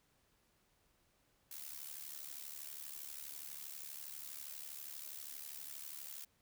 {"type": "noise with amplitude modulation", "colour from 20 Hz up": "blue", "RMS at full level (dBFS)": -45, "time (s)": [1.51, 6.25], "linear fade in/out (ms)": 5, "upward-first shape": "sine", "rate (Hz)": 72.4, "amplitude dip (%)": 80, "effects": ["pink hiss -75 dBFS RMS until 6.41 s"]}